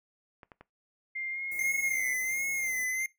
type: clicks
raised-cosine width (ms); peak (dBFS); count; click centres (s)
0.5; -33; 3; 0.432 / 0.518 / 0.61
type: tone with pitch glide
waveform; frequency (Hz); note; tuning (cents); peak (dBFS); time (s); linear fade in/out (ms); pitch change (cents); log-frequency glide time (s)
sine; 2106 to 2150; C7 to C7; +11 to +47; -33; 1.15-2.14; 10; +36; 1.31-1.41
type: band-stop noise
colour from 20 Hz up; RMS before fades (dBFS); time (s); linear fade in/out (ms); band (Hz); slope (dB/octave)
white; -46; 1.51-2.85; 10; 790 to 8300; 24
type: tone with vibrato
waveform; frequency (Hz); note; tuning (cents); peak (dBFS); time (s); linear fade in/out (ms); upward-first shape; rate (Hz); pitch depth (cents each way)
square; 2093; C7; 0; -30; 1.59-3.06; 2; sine; 1.4; 67
effects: noise-tail reverb RT60 0.2 s tail -21 dB re dry